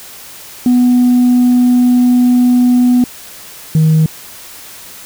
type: tone pair in turn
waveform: sine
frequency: 246.9 / 157.71 Hz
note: B3 / D#3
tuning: 0 / +24 cents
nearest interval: minor sixth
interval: 776 cents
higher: first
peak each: -4 dBFS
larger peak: neither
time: 0.66-3.04 / 3.75-4.06 s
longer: first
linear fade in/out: 2 ms
effects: tanh soft clip ceiling -4 dBFS + white hiss -33 dBFS RMS until 5.05 s